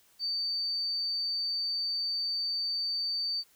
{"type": "tone", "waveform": "sine", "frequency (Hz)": 4588, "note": "D8", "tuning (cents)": -41, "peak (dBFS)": -29, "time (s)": [0.19, 3.44], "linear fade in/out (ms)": 50, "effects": ["white hiss -64 dBFS RMS until 3.55 s"]}